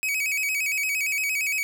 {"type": "tone with vibrato", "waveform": "45% pulse", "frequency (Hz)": 2400, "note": "D7", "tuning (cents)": 37, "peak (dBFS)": -23, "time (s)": [0.03, 1.63], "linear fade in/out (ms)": 0, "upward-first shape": "square", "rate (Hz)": 8.7, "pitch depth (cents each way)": 100, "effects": []}